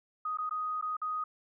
sine tone with dropouts, 1248 Hz, D#6, 5 cents sharp, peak -31 dBFS, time 0.25-1.24 s, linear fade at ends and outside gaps 5 ms, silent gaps 0.373-0.385 / 0.494-0.509 / 0.813-0.824 / 0.968-1.016 s, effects none

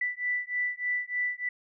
sine beating tone pair, 1975.5 / 1978.8 Hz, B6 / B6, 0 / +3 cents, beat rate 3.3 Hz, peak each -31 / -31 dBFS, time 0.01-1.49 s, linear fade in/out 5 ms, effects none

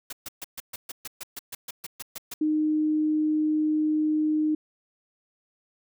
white noise bursts, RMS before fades -36 dBFS, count 15, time 0.1-2.34 s, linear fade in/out 5 ms, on 28 ms, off 130 ms
sine tone, 307.4 Hz, D#4, 21 cents flat, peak -21 dBFS, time 2.41-4.55 s, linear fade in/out 5 ms
effects none

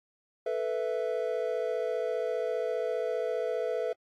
triangle chord, A suspended second, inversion none, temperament just, 440 / 495 / 660 Hz, A4 / B4 / E5, 0 / +4 / +2 cents, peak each -31 / -30 / -32 dBFS, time 0.46-3.93 s, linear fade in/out 5 ms, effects AAC 48 kbps

